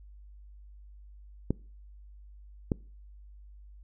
clicks, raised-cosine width 3 ms, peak -13 dBFS, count 2, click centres 1.506 / 2.718 s, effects noise-tail reverb RT60 0.4 s tail -24 dB re dry + added 50 Hz sine -48 dBFS peak until 3.83 s

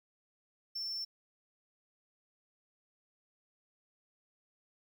triangle tone, 5390 Hz, E8, 38 cents sharp, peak -35 dBFS, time 0.75-1.05 s, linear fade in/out 10 ms, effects 11-bit

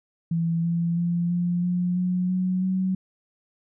sine tone with pitch steps, 166.6 / 169.41 / 172.28 / 175.19 / 178.15 / 181.15 / 184.21 / 187.33 Hz, E3 / E3 / F3 / F3 / F3 / F#3 / F#3 / F#3, +19 / +48 / -23 / +6 / +35 / -36 / -7 / +22 cents, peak -21 dBFS, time 0.31-2.95 s, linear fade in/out 5 ms, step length 330 ms, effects none

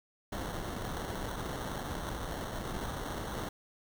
pink noise with sample-and-hold, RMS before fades -38 dBFS, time 0.32-3.49 s, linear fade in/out 5 ms, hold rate 2450 Hz, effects none

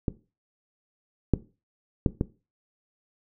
clicks, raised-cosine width 3 ms, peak -12 / -6 / -7 / -11 dBFS, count 4, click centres 0.082 / 1.337 / 2.062 / 2.211 s, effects noise-tail reverb RT60 0.3 s tail -17 dB re dry

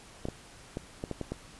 clicks, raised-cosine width 2 ms, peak -20 dBFS, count 7, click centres 0.254 / 0.286 / 0.771 / 1.039 / 1.113 / 1.213 / 1.32 s, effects pink hiss -52 dBFS RMS until 1.59 s + resampled to 24000 Hz

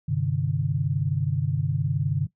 sine chord, G suspended fourth, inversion none, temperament equal with one note detuned, 98 / 130.81 / 149.92 Hz, G2 / C3 / D3, 0 / 0 / +36 cents, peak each -29 / -26 / -25 dBFS, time 0.08-2.27 s, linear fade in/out 10 ms, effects noise-tail reverb RT60 0.1 s tail -17 dB re dry

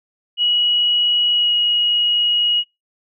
sine tone with pitch glide, 2914 to 2896 Hz, F#7 to F#7, -27 to -38 cents, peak -14 dBFS, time 0.37-2.64 s, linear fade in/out 50 ms, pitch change -11 cents, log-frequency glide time 1.32-1.53 s, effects noise-tail reverb RT60 0.2 s tail -22 dB re dry

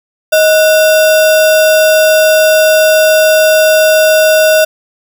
sine tone with sample-and-hold, 627 Hz, D#5, 13 cents sharp, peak -4 dBFS, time 0.32-4.65 s, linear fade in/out 10 ms, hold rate 2100 Hz, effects none

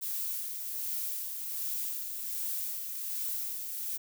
violet noise with tremolo, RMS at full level -34 dBFS, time 0.01-3.98 s, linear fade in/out 20 ms, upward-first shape sine, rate 1.3 Hz, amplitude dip 40%, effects none

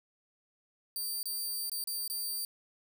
10% pulse tone with dropouts, 4649 Hz, D8, 18 cents flat, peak -27 dBFS, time 0.96-2.45 s, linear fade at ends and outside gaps 1 ms, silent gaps 1.23-1.256 / 1.697-1.717 / 1.84-1.873 / 2.078-2.099 s, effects 11-bit

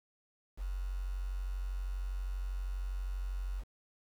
sine tone with quantisation, 46.25 Hz, F#1, in tune, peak -34 dBFS, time 0.57-3.64 s, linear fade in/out 50 ms, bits 9, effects none

